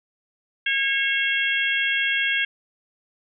harmonic tone, 545 Hz, C#5, 29 cents flat, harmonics 3 / 4 / 5 / 6, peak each -24 / -25 / -26 / -27 dBFS, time 0.66-2.45 s, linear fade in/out 5 ms, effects none

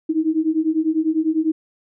sine beating tone pair, 311.1 / 321.1 Hz, D#4 / E4, 0 / -45 cents, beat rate 10 Hz, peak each -20 / -19 dBFS, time 0.09-1.52 s, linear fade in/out 10 ms, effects none

